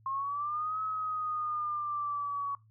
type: linear two-way sweep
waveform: sine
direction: up then down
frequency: 1064 to 1285 to 1122 Hz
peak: -31 dBFS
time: 0.06-2.55 s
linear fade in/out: 2 ms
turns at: 0.81 s
effects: noise-tail reverb RT60 0.2 s tail -20 dB re dry + added 109 Hz sine -59 dBFS peak until 2.7 s